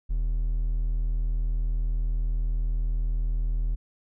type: tone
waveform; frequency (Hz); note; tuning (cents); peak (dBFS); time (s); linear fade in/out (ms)
triangle; 40; D#1; +49; -21; 0.09-3.76; 20
effects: none